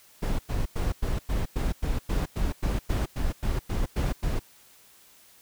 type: noise bursts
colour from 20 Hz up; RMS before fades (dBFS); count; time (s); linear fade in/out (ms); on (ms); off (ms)
brown; -26; 16; 0.22-4.395; 10; 170; 97
effects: white hiss -56 dBFS RMS until 5.41 s